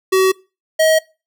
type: tone pair in turn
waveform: square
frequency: 378.4 / 635.1 Hz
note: F#4 / D#5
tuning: +39 / +35 cents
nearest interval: major sixth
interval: 896 cents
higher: second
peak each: -11 / -11 dBFS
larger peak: neither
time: 0.12-0.32 / 0.79-0.99 s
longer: neither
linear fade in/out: 10 ms
effects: noise-tail reverb RT60 0.3 s tail -23 dB re dry